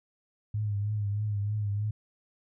sine tone with vibrato, 103.83 Hz, G#2, in tune, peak -27 dBFS, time 0.54-1.91 s, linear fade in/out 5 ms, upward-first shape triangle, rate 3.2 Hz, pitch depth 60 cents each way, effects none

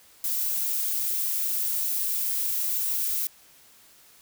violet noise, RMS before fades -27 dBFS, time 0.24-3.27 s, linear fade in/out 2 ms, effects white hiss -55 dBFS RMS until 4.21 s

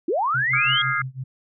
sine linear sweep, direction up, 290.4 to 3322 Hz, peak -19 dBFS, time 0.08-0.82 s, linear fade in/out 5 ms
sine tone with tremolo, 130.81 Hz, C3, in tune, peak -26 dBFS, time 0.34-1.24 s, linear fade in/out 10 ms, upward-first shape sine, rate 6 Hz, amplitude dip 95%
sine chord, F minor seventh, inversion third, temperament equal with one note detuned, 1244.5 / 1396.9 / 1643.1 / 2093 Hz, Eb6 / F6 / Ab6 / C7, 0 / 0 / -19 / 0 cents, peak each -26 dBFS, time 0.53-1.02 s, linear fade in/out 5 ms
effects none

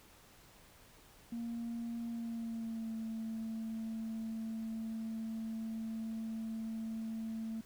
sine tone with pitch glide, 233.1 to 223.3 Hz, A#3 to A3, 0 to +26 cents, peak -36 dBFS, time 1.32-7.61 s, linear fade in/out 5 ms, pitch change -74 cents, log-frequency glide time 2.07-2.94 s, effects tanh soft clip ceiling -35 dBFS + pink hiss -61 dBFS RMS until 7.65 s

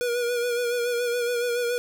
square tone with vibrato, 481.6 Hz, B4, 44 cents flat, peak -24 dBFS, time 0.01-1.78 s, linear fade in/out 0 ms, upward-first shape sine, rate 7.1 Hz, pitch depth 37 cents each way, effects none

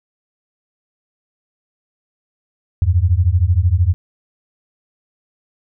sine beating tone pair, 82.41 / 95.41 Hz, E2 / G2, 0 / -46 cents, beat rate 13 Hz, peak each -14 dBFS, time 2.82-3.94 s, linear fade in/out 0 ms, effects none

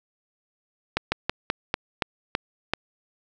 slowing click train, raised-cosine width 0.3 ms, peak -6 dBFS, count 8, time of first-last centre 0.97-2.736 s, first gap 150 ms, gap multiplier 1.17, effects none

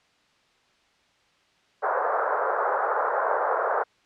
pink band-pass noise, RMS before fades -25 dBFS, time 1.82-3.84 s, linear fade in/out 20 ms, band 460 to 1500 Hz, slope 48 dB/octave, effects white hiss -63 dBFS RMS until 4.05 s + low-pass 4000 Hz 12 dB/octave

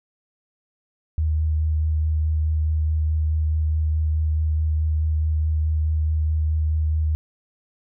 sine tone with vibrato, 77.78 Hz, D#2, in tune, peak -18 dBFS, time 1.18-7.15 s, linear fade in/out 0 ms, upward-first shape sine, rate 4.7 Hz, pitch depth 13 cents each way, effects none

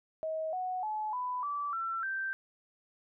sine tone with pitch steps, 635 / 737.9 / 857.5 / 996.4 / 1157.9 / 1345.5 / 1563.6 Hz, D#5 / F#5 / A5 / B5 / D6 / E6 / G6, +35 / -5 / -45 / +15 / -25 / +35 / -5 cents, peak -32 dBFS, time 0.23-2.33 s, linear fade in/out 0 ms, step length 300 ms, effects none

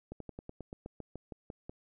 slowing click train, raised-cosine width 2 ms, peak -29 dBFS, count 13, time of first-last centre 0.12-1.695 s, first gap 83 ms, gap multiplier 1.08, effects none

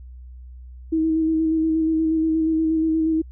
sine tone with vibrato, 319.7 Hz, D#4, 47 cents sharp, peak -17 dBFS, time 0.92-3.22 s, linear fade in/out 10 ms, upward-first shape square, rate 8.4 Hz, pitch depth 17 cents each way, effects added 62 Hz sine -37 dBFS peak until 3.31 s

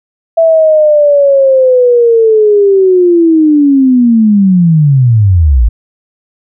sine linear sweep, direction down, 663 to 50.8 Hz, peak -3 dBFS, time 0.37-5.69 s, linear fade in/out 10 ms, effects none

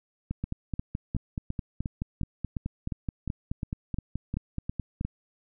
two click trains, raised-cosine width 5 ms, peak -18 / -18 dBFS, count 14 / 23, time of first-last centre 0.44-5.05 / 0.31-5.011 s, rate 2.82 / 4.68 Hz, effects none

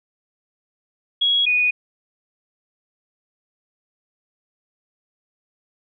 sine tone pair in turn, 3322 / 2472 Hz, G#7 / D#7, 0 / -12 cents, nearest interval perfect fourth, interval 512 cents, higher first, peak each -15 dBFS, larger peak neither, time 1.21-1.46 / 1.46-1.71 s, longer neither, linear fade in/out 10 ms, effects none

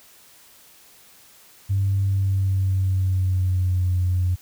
sine tone with pitch glide, 98 to 90.39 Hz, G2 to F#2, 0 to -40 cents, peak -17 dBFS, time 1.69-4.36 s, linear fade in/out 20 ms, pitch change -140 cents, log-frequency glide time 2.02-3.91 s, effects tanh soft clip ceiling -13 dBFS + white hiss -51 dBFS RMS until 4.41 s

